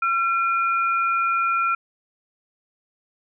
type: tone pair together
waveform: sine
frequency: 1360 / 2423 Hz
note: F6 / D#7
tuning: -46 / -47 cents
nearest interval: minor seventh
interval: 999 cents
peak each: -19 / -27 dBFS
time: 0.02-1.75 s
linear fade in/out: 5 ms
effects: none

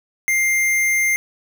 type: tone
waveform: square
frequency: 2100 Hz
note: C7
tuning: 6 cents sharp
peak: -16 dBFS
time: 0.28-1.16 s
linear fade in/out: 0 ms
effects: none

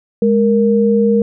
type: tone pair together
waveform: sine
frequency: 207.7 / 466.2 Hz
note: G#3 / A#4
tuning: 0 / 0 cents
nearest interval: octave + major second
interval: 1400 cents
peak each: -12 dBFS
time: 0.22-1.22 s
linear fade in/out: 2 ms
effects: none

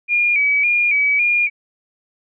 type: tone with vibrato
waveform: sine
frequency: 2349 Hz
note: D7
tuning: in tune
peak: -13 dBFS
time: 0.08-1.5 s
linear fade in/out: 50 ms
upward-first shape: square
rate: 1.8 Hz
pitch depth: 51 cents each way
effects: none

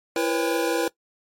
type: tone cluster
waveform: square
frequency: 335.9 / 482.9 / 508 / 545 / 805 Hz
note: E4 / B4 / B4 / C#5 / G5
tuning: +33 / -39 / +49 / -29 / +46 cents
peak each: -26 / -26 / -35 / -31 / -32 dBFS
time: 0.16-0.88 s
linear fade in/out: 2 ms
effects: noise-tail reverb RT60 0.1 s tail -21 dB re dry + MP3 64 kbps

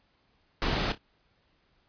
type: noise with echo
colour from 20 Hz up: pink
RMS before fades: -28 dBFS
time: 0.62-0.92 s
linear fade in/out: 0 ms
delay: 29 ms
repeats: 2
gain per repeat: -13 dB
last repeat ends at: 0.978 s
effects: pink hiss -69 dBFS RMS until 1.88 s + resampled to 11025 Hz

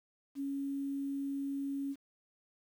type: tone with quantisation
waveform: sine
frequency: 277.2 Hz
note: C#4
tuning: in tune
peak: -34 dBFS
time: 0.35-1.96 s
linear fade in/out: 50 ms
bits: 10
effects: none

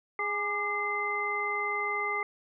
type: harmonic tone with a mistuned harmonic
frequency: 413.7 Hz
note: G#4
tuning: 7 cents flat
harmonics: 1 / 2 / 3 / 5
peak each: -37 / -37 / -33 / -31 dBFS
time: 0.19-2.23 s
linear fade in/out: 2 ms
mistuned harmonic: 3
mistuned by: -68 cents
effects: none

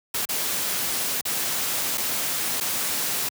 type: noise with dropouts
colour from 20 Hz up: white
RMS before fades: -26 dBFS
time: 0.14-3.29 s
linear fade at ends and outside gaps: 5 ms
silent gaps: 0.254-0.289 / 1.212-1.252 / 1.975-1.978 / 2.602-2.608 s
effects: high-pass 100 Hz 12 dB/octave

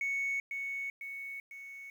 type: tone with echo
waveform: sine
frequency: 2217 Hz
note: C#7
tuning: in tune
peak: -29 dBFS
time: 0.01-0.4 s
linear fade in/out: 2 ms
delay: 500 ms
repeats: 3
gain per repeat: -5 dB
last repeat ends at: 1.9 s
effects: tanh soft clip ceiling -28 dBFS + 10-bit

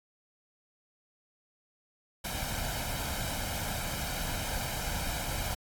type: noise with comb filter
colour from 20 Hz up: pink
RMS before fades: -34 dBFS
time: 2.24-5.55 s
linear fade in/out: 10 ms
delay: 1.3 ms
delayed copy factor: +0.65
effects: AAC 64 kbps

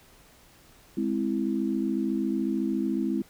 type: chord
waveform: sine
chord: Ab augmented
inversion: none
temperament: equal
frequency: 207.7 / 261.6 / 329.6 Hz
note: Ab3 / C4 / E4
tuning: 0 / 0 / 0 cents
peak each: -29 dBFS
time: 0.97-3.22 s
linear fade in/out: 5 ms
effects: pink hiss -56 dBFS RMS until 3.29 s

